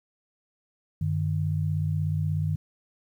sine tone pair together, 96.1 / 152.71 Hz, G2 / D#3, -34 / -32 cents, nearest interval minor sixth, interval 802 cents, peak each -27 / -26 dBFS, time 1.01-2.56 s, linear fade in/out 5 ms, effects 10-bit

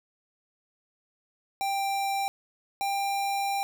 square tone pair in turn, 788 / 793.5 Hz, G5 / G5, +9 / +21 cents, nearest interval unison, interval 12 cents, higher second, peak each -27 dBFS, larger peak neither, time 1.61-2.28 / 2.81-3.63 s, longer second, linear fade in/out 0 ms, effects none

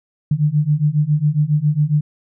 sine beating tone pair, 145.9 / 153.2 Hz, D3 / D#3, -11 / -27 cents, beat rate 7.3 Hz, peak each -17 / -16 dBFS, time 0.31-2.01 s, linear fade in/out 5 ms, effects none

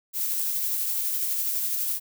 violet noise with tremolo, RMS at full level -26 dBFS, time 0.13-2 s, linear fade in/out 50 ms, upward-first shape sine, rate 12 Hz, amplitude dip 25%, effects none

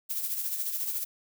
violet noise with tremolo, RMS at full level -30 dBFS, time 0.09-1.05 s, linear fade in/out 20 ms, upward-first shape sine, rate 14 Hz, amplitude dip 50%, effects none

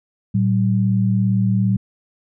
sine tone pair together, 113.8 / 191.39 Hz, A#2 / G3, -41 / -41 cents, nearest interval major sixth, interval 900 cents, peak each -17 dBFS, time 0.34-1.77 s, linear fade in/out 10 ms, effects none

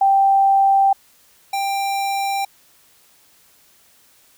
sine / square tone pair in turn, 784 / 789.5 Hz, G5 / G5, 0 / +12 cents, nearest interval unison, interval 12 cents, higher second, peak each -11 / -20 dBFS, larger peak first, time 0.01-0.93 / 1.53-2.45 s, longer neither, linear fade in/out 5 ms, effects white hiss -54 dBFS RMS until 4.37 s

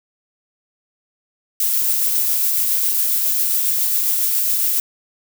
violet noise with tremolo, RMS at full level -17 dBFS, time 1.6-4.8 s, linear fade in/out 2 ms, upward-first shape triangle, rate 7.3 Hz, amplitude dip 25%, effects none

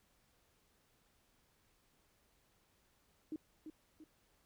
sine tone with echo, 311.1 Hz, D#4, in tune, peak -39 dBFS, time 3.32-3.36 s, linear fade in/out 2 ms, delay 340 ms, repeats 2, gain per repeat -7 dB, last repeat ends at 4.04 s, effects pink hiss -74 dBFS RMS until 4.45 s

